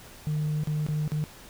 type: tone with dropouts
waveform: sine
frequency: 151.7 Hz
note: D#3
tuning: 44 cents flat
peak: -23 dBFS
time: 0.27-1.24 s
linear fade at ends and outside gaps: 0 ms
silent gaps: 0.636-0.673 / 0.865-0.886 / 1.078-1.119 s
effects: tanh soft clip ceiling -23 dBFS + pink hiss -48 dBFS RMS until 1.49 s